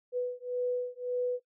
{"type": "beating tone pair", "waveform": "sine", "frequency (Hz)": [493.9, 495.7], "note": ["B4", "B4"], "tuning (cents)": [0, 6], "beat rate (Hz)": 1.8, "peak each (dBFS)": [-33, -33], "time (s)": [0.12, 1.4], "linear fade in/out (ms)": 50, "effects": ["noise-tail reverb RT60 0.1 s tail -20 dB re dry"]}